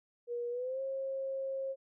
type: tone with pitch glide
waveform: sine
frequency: 478.8 to 537.4 Hz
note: A#4 to C5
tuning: +46 to +46 cents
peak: -34 dBFS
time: 0.27-1.76 s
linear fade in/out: 50 ms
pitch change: +200 cents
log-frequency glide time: 0.5-0.81 s
effects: none